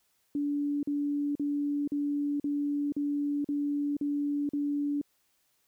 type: tone bursts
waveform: sine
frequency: 288.7 Hz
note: D4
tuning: 30 cents flat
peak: -27 dBFS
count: 9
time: 0.35-5.014 s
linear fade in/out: 2 ms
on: 480 ms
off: 43 ms
effects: white hiss -72 dBFS RMS until 5.67 s